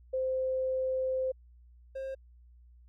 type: tone pair in turn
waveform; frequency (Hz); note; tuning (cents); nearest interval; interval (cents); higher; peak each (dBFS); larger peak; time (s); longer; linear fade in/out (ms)
sine / triangle; 520 / 533.4; C5 / C5; -11 / +33; unison; 44; second; -28 / -33; first; 0.13-1.32 / 1.95-2.15; first; 10
effects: added 60 Hz sine -54 dBFS peak until 2.88 s